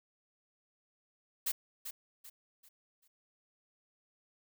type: noise with echo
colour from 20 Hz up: blue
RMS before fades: -33 dBFS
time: 1.46-1.52 s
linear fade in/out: 10 ms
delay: 390 ms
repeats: 4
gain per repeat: -9 dB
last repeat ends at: 3.08 s
effects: none